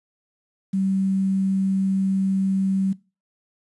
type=tone with quantisation; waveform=sine; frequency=192.4 Hz; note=G3; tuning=32 cents flat; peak=-19 dBFS; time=0.73-2.93 s; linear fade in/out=10 ms; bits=8; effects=noise-tail reverb RT60 0.3 s tail -20 dB re dry + resampled to 24000 Hz